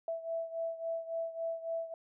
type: beating tone pair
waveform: sine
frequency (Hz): 659.3 / 662.9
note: E5 / E5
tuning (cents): 0 / +10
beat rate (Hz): 3.6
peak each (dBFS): -36 / -40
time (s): 0.08-1.94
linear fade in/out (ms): 2
effects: none